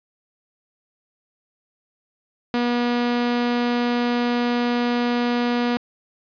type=tone; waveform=sawtooth; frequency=241.3 Hz; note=B3; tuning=40 cents flat; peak=-15 dBFS; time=2.54-5.77 s; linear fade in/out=0 ms; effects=resampled to 11025 Hz + 8-bit